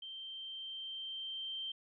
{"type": "tone with level ramp", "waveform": "sine", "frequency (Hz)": 3136, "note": "G7", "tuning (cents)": 0, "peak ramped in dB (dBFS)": [-44, -38], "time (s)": [0.02, 1.72], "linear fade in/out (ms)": 5, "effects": []}